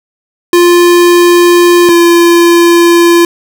square tone pair in turn, 349.2 / 342.4 Hz, F4 / F4, 0 / -34 cents, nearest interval unison, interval 34 cents, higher first, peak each -3 dBFS, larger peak neither, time 0.53-1.89 / 1.89-3.25 s, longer neither, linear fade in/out 2 ms, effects none

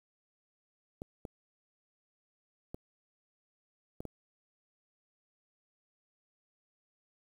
clicks, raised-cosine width 2 ms, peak -27 dBFS, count 5, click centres 1.019 / 1.252 / 2.745 / 4.005 / 4.053 s, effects 9-bit

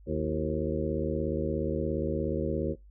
harmonic tone with a mistuned harmonic, 77 Hz, D#2, 17 cents flat, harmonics 1 / 2 / 3 / 4 / 5 / 6 / 7, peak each -35 / -35 / -35 / -35 / -35 / -35 / -35 dBFS, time 0.06-2.76 s, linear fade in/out 50 ms, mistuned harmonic 4, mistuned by +100 cents, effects noise-tail reverb RT60 0.2 s tail -23 dB re dry + added 50 Hz sine -50 dBFS peak until 2.9 s

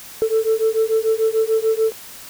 sine beating tone pair, 440 / 446.8 Hz, A4 / A4, 0 / +27 cents, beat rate 6.8 Hz, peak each -17 dBFS, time 0.22-1.92 s, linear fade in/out 0 ms, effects tanh soft clip ceiling -10 dBFS + white hiss -38 dBFS RMS until 2.29 s

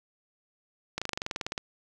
slowing click train, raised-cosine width 0.2 ms, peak -14 dBFS, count 14, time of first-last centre 0.98-1.579 s, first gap 36 ms, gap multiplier 1.04, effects none

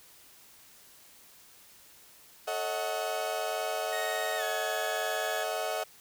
35% pulse chord, D# half-diminished seventh, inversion second, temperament equal with one note detuned, 440 / 554.4 / 636.4 / 740 Hz, A4 / C#5 / D#5 / F#5, 0 / 0 / +39 / 0 cents, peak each -37 / -38 / -32 / -34 dBFS, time 2.47-5.84 s, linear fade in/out 10 ms
35% pulse tone with pitch glide, 1864.7 to 1690.3 Hz, A#6 to G#6, 0 to +30 cents, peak -34 dBFS, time 3.92-5.44 s, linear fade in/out 10 ms, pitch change -170 cents, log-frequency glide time 4.37-4.43 s
effects white hiss -56 dBFS RMS until 6 s

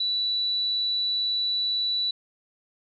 sine tone, 3951 Hz, B7, in tune, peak -23 dBFS, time 0-2.11 s, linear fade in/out 5 ms, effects none

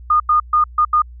sine tone bursts at uneven times, 1223 Hz, D#6, 30 cents flat, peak -10 dBFS, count 5, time 0.1-0.2 / 0.29-0.4 / 0.53-0.64 / 0.78-0.85 / 0.93-1.02 s, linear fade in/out 5 ms, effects added 60 Hz sine -34 dBFS peak until 1.2 s

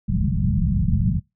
white low-pass noise, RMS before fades -20 dBFS, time 0.08-1.2 s, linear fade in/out 10 ms, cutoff 210 Hz, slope 96 dB/octave, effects noise-tail reverb RT60 0.2 s tail -23 dB re dry

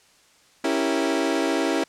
30% pulse chord, C# diminished seventh, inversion none, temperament equal, 277.2 / 329.6 / 392 / 466.2 Hz, C#4 / E4 / G4 / Bb4, 0 / 0 / 0 / 0 cents, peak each -23 / -22 / -26 / -27 dBFS, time 0.64-1.84 s, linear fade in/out 5 ms, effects white hiss -57 dBFS RMS until 1.88 s + low-pass 8000 Hz 12 dB/octave

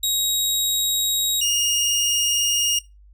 20% pulse tone pair in turn, 3801 / 2846 Hz, A#7 / F7, +33 / +32 cents, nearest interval perfect fourth, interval 501 cents, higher first, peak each -14 dBFS, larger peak neither, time 0.03-1.41 / 1.41-2.79 s, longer neither, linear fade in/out 5 ms, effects noise-tail reverb RT60 0.2 s tail -18 dB re dry + added 50 Hz sine -46 dBFS peak until 3.13 s

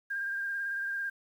sine tone with vibrato, 1600 Hz, G6, 35 cents sharp, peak -31 dBFS, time 0.1-1.1 s, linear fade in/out 10 ms, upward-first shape sine, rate 18 Hz, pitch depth 24 cents each way, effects 10-bit

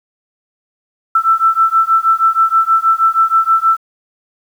sine beating tone pair, 1327 / 1333.3 Hz, E6 / E6, +11 / +19 cents, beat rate 6.3 Hz, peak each -12 dBFS, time 1.15-3.77 s, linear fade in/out 5 ms, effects 7-bit

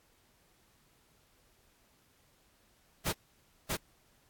pink noise with echo, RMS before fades -31 dBFS, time 3.05-3.13 s, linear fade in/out 20 ms, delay 640 ms, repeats 1, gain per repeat -2 dB, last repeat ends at 3.77 s, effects pink hiss -68 dBFS RMS until 4.29 s + AAC 64 kbps

